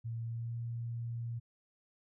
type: tone with pitch glide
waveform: sine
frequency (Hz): 115 to 117.21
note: A#2 to A#2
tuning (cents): -23 to +10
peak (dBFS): -36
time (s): 0.04-1.4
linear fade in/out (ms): 20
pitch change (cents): +33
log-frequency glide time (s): 0.23-0.56
effects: none